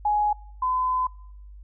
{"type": "tone pair in turn", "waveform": "sine", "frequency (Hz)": [836, 1016.3], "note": ["G#5", "B5"], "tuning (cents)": [11, 49], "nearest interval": "minor third", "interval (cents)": 338, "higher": "second", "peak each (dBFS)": [-19, -21], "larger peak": "first", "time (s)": [[0.05, 0.33], [0.62, 1.07]], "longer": "second", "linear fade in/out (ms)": 5, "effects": ["noise-tail reverb RT60 0.9 s tail -26 dB re dry", "added 50 Hz sine -41 dBFS peak until 1.63 s"]}